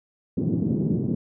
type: band-pass noise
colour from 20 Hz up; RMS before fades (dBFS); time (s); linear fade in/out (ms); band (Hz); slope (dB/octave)
pink; -24; 0.37-1.15; 5; 130 to 320; 24
effects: none